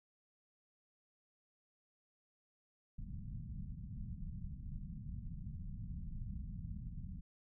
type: low-pass noise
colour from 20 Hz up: pink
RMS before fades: -45 dBFS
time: 2.98-7.21 s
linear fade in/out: 10 ms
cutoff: 210 Hz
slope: 48 dB/octave
effects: none